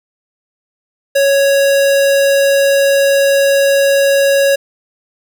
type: tone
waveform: square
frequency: 554.4 Hz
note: C#5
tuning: in tune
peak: -9 dBFS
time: 1.15-4.56 s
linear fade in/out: 10 ms
effects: none